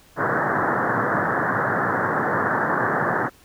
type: band-pass noise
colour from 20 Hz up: white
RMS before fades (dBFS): -22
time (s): 0.16-3.3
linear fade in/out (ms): 50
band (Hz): 100 to 1800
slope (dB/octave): 96
effects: pink hiss -53 dBFS RMS until 3.44 s